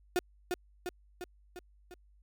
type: tone with echo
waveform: 35% pulse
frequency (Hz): 358.9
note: F4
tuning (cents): +47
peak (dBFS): -25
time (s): 0.16-0.19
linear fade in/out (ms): 0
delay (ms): 350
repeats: 5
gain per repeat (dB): -4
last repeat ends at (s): 1.94
effects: added 50 Hz sine -60 dBFS peak until 2.22 s